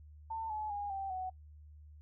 sine tone with pitch steps, 896 / 855.5 / 816.9 / 780 / 744.8 Hz, A5 / A5 / G#5 / G5 / F#5, +31 / -49 / -29 / -9 / +11 cents, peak -36 dBFS, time 0.3-1.3 s, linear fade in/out 10 ms, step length 200 ms, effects noise-tail reverb RT60 0.1 s tail -21 dB re dry + added 75 Hz sine -52 dBFS peak until 2.01 s

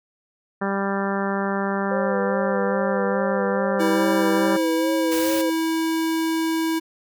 harmonic tone, 197 Hz, G3, 9 cents sharp, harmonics 1 / 2 / 3 / 4 / 5 / 6 / 7 / 8 / 9, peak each -25 / -28 / -30 / -31 / -32 / -33 / -33 / -34 / -35 dBFS, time 0.61-4.57 s, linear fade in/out 10 ms
sine tone with vibrato, 517 Hz, C5, 21 cents flat, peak -23 dBFS, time 1.91-5.5 s, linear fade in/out 5 ms, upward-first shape sine, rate 2.4 Hz, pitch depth 88 cents each way
square tone, 324.4 Hz, E4, 28 cents flat, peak -21 dBFS, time 3.79-6.8 s, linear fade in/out 20 ms
white noise, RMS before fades -31 dBFS, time 5.11-5.42 s, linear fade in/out 10 ms
effects none

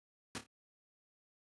pink noise with echo, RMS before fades -41 dBFS, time 0.35-0.38 s, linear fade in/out 0 ms, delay 28 ms, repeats 3, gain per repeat -9 dB, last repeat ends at 0.464 s, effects high-pass 100 Hz 12 dB/octave + resampled to 24000 Hz

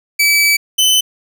sawtooth tone pair in turn, 2299 / 3035 Hz, D7 / F#7, -37 / +43 cents, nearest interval perfect fourth, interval 480 cents, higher second, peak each -6 dBFS, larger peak neither, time 0.19-0.57 / 0.78-1.01 s, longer first, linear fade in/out 10 ms, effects none

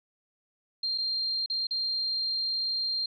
sine tone with dropouts, 4187 Hz, C8, in tune, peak -27 dBFS, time 0.83-3.06 s, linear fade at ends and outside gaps 5 ms, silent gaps 0.978-0.982 / 1.461-1.499 / 1.67-1.708 s, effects none

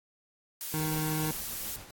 blue noise, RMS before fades -36 dBFS, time 0.61-1.76 s, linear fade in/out 0 ms
25% pulse tone, 155.56 Hz, D#3, in tune, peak -26 dBFS, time 0.74-1.31 s, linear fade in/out 0 ms
pink noise with tremolo, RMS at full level -45 dBFS, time 0.78-1.91 s, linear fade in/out 5 ms, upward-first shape sine, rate 7.1 Hz, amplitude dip 55%
effects AAC 64 kbps

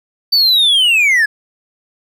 triangle linear sweep, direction down, 4611 to 1661.2 Hz, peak -7 dBFS, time 0.32-1.26 s, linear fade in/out 10 ms, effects none

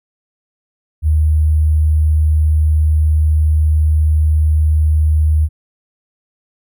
sine tone with sample-and-hold, 77.1 Hz, D#2, 15 cents flat, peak -9 dBFS, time 1.02-5.49 s, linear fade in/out 50 ms, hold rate 11025 Hz, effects none

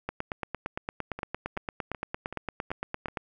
two click trains, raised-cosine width 0.5 ms, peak -16 / -22 dBFS, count 28 / 6, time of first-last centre 0.09-3.172 / 1.19-3.084 s, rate 8.76 / 2.64 Hz, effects none

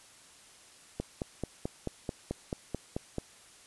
click train, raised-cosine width 2 ms, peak -19 dBFS, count 11, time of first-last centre 1-3.183 s, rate 4.58 Hz, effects white hiss -56 dBFS RMS until 3.66 s + resampled to 24000 Hz

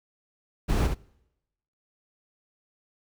brown noise with echo, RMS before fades -23 dBFS, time 0.68-0.88 s, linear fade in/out 20 ms, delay 69 ms, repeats 1, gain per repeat -5 dB, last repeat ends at 0.949 s, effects noise-tail reverb RT60 0.9 s tail -25 dB re dry

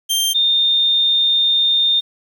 sawtooth / sine tone pair in turn, 3164 / 3634 Hz, G7 / A#7, +15 / -45 cents, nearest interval major second, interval 240 cents, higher second, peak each -12 dBFS, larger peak neither, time 0.09-0.34 / 0.34-2.01 s, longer second, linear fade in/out 20 ms, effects 8-bit

